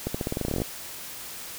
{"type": "accelerating click train", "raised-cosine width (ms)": 2, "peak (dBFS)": -14, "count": 15, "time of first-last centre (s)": [0.07, 0.618], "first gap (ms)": 75, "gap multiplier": 0.89, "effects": ["white hiss -39 dBFS RMS until 1.58 s"]}